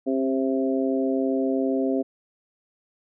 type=harmonic tone with a mistuned harmonic; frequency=132.5 Hz; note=C3; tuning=22 cents sharp; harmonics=2 / 3 / 4 / 5; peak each=-23 / -27 / -29 / -31 dBFS; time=0.06-2.03 s; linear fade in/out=20 ms; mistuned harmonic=2; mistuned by=+17 cents; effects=none